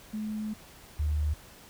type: tone pair in turn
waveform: sine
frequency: 214.3 / 75.33 Hz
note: A3 / D2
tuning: -45 / +45 cents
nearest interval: octave + tritone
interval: 1810 cents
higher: first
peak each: -31 / -25 dBFS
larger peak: second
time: 0.13-0.54 / 0.99-1.34 s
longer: first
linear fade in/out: 10 ms
effects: pink hiss -52 dBFS RMS until 1.69 s